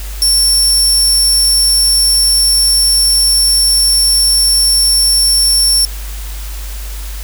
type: tone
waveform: 25% pulse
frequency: 5440 Hz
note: F8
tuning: 46 cents flat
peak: -3 dBFS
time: 0.22-5.85 s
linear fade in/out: 0 ms
effects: added 50 Hz sine -21 dBFS peak until 7.23 s + white hiss -31 dBFS RMS until 7.23 s